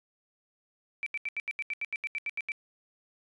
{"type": "tone bursts", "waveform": "sine", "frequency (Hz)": 2327, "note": "D7", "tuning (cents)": -17, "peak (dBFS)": -30, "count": 14, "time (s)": [1.03, 2.519], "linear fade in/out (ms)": 0, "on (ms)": 33, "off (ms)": 79, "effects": ["resampled to 22050 Hz"]}